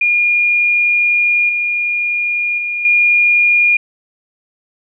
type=tone with level steps; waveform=sine; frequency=2424 Hz; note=D#7; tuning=46 cents flat; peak=-10 / -14 / -17 / -8 dBFS; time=0.01-3.77 s; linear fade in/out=5 ms; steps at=1.49 / 2.58 / 2.85 s; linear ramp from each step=2 ms; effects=none